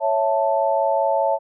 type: chord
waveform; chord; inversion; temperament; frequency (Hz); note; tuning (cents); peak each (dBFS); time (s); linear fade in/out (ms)
sine; A major; first; equal; 554.4 / 659.3 / 880; C#5 / E5 / A5; 0 / 0 / 0; -21; 0-1.39; 50
effects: none